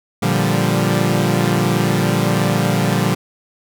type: chord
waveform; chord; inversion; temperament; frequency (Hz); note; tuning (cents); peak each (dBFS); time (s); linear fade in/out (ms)
sawtooth; G minor seventh; first; equal; 116.54 / 146.83 / 174.61 / 196; Bb2 / D3 / F3 / G3; 0 / 0 / 0 / 0; -16; 0.22-3.15; 10
effects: none